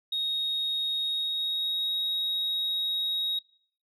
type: tone with pitch glide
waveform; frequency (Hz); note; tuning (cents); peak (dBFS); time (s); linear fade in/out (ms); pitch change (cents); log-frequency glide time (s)
sine; 3750 to 3783; A#7 to A#7; +10 to +25; -25; 0.12-3.39; 5; +15; 1.04-1.91
effects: noise-tail reverb RT60 0.6 s tail -23 dB re dry + tanh soft clip ceiling -24 dBFS